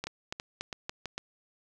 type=two click trains; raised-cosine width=0.2 ms; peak=-19 / -17 dBFS; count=4 / 5; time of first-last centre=0.07-1.057 / 0.04-1.18 s; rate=3.04 / 3.51 Hz; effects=none